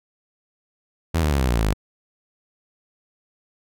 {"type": "tone with pitch steps", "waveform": "sawtooth", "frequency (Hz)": [82.41, 76.01, 70.1, 64.66, 59.63, 55, 50.73], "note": ["E2", "D#2", "C#2", "C2", "A#1", "A1", "G#1"], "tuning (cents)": [0, -40, 20, -20, 40, 0, -40], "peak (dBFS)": -14, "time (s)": [1.14, 1.735], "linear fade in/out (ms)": 10, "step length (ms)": 85, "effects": []}